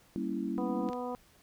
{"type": "chord", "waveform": "sine", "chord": "G diminished seventh", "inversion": "none", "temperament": "equal", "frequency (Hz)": [196, 233.1, 277.2, 329.6], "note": ["G3", "Bb3", "Db4", "Fb4"], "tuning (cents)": [0, 0, 0, 0], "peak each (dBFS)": -37, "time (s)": [0.16, 0.9], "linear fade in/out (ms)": 0}
{"type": "harmonic tone", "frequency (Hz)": 247.4, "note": "B3", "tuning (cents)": 3, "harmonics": [1, 2, 3, 4, 5], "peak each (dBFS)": [-39, -38, -41, -42, -48], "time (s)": [0.58, 1.15], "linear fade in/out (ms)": 0}
{"type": "clicks", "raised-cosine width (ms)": 0.2, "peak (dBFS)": -30, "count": 2, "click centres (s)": [0.888, 0.932]}
{"effects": ["pink hiss -63 dBFS RMS until 1.42 s"]}